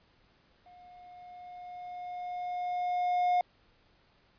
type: tone with level ramp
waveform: triangle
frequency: 717 Hz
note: F5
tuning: 45 cents sharp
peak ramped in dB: -51 to -21 dBFS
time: 0.66-3.41 s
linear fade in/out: 2 ms
effects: pink hiss -66 dBFS RMS until 4.38 s + resampled to 11025 Hz